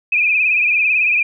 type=tone with vibrato; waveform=sine; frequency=2480 Hz; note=D#7; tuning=6 cents flat; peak=-12 dBFS; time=0.12-1.23 s; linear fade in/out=5 ms; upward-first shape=sine; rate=18 Hz; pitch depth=73 cents each way; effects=none